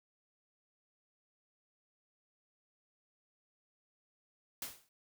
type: noise with exponential decay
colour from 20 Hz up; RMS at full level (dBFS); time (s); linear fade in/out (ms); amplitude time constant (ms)
white; -38; 4.62-4.89; 2; 57
effects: none

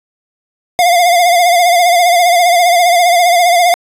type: tone with vibrato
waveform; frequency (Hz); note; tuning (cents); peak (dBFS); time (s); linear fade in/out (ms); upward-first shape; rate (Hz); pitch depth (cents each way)
square; 701; F5; +6; -7; 0.79-3.74; 0; triangle; 15; 72
effects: resampled to 32000 Hz

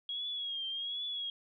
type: tone with vibrato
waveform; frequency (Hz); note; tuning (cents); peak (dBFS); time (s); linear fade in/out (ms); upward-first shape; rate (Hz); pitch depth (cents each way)
sine; 3294; G#7; -15; -35; 0.09-1.3; 2; triangle; 1.3; 82
effects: none

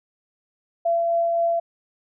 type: tone with tremolo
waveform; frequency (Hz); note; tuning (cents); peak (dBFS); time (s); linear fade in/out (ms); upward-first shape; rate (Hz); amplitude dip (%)
sine; 677; E5; +46; -17; 0.85-1.6; 10; triangle; 3.8; 25
effects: none

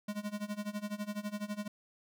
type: tone with tremolo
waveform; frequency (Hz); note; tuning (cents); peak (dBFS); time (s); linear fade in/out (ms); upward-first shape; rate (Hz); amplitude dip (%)
square; 207.7; G#3; 0; -34; 0.08-1.68; 5; sine; 12; 90
effects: none

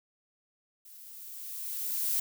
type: noise with level ramp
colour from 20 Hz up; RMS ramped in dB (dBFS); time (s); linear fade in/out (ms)
violet; -52 to -28; 0.85-2.2; 5
effects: none

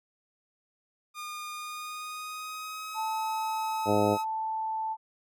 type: tone with pitch glide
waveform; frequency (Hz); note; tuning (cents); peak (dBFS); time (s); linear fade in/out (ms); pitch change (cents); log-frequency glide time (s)
sawtooth; 1216 to 1277.2; D#6 to D#6; -40 to +45; -33; 1.14-4.25; 50; +85; 1.52-3.02
type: tone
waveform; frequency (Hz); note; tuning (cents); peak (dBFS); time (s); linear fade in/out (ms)
sine; 881; A5; +2; -29; 2.94-4.97; 50
type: harmonic tone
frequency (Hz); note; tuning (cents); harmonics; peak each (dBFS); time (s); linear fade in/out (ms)
103.83; G#2; 0; 1 / 2 / 3 / 4 / 5 / 6 / 7; -33 / -31 / -30 / -29 / -29 / -30 / -33; 3.85-4.18; 50
effects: none

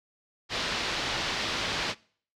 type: low-pass noise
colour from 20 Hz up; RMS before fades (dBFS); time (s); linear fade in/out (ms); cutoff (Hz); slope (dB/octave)
white; -31; 0.49-1.95; 50; 4600; 24
effects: noise-tail reverb RT60 0.5 s tail -23 dB re dry

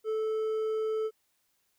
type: tone with hard clipping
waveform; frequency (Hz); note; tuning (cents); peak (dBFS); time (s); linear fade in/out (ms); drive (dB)
triangle; 437.2; A4; -11; -29; 0.04-1.11; 50; 7
effects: white hiss -74 dBFS RMS until 1.78 s

